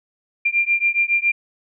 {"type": "beating tone pair", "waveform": "sine", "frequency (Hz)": [2382, 2389.2], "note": ["D7", "D7"], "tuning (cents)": [24, 29], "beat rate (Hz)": 7.2, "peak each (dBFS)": [-19, -19], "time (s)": [0.45, 1.32], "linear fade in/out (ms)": 10, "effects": []}